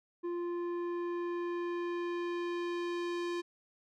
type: tone with low-pass filter sweep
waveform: square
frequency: 347.6 Hz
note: F4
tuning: 8 cents flat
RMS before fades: -36 dBFS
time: 0.23-3.42 s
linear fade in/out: 20 ms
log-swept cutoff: 880 to 5400 Hz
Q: 0.78
effects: none